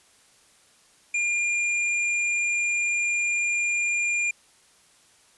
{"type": "tone", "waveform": "square", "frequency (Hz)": 2406, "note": "D7", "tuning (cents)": 41, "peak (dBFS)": -23, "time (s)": [1.14, 4.31], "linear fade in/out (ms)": 5, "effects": ["white hiss -58 dBFS RMS until 5.37 s", "resampled to 24000 Hz"]}